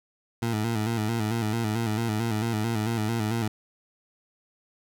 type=tone with vibrato; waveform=20% pulse; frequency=111.5 Hz; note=A2; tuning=23 cents sharp; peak=-20 dBFS; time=0.42-3.48 s; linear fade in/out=5 ms; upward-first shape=square; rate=4.5 Hz; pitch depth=70 cents each way; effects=none